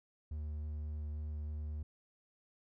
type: tone with vibrato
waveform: triangle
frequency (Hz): 75.5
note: D2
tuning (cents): +48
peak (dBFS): -36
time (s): 0.31-1.83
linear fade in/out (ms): 5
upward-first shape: triangle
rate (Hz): 3.5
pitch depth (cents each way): 12
effects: none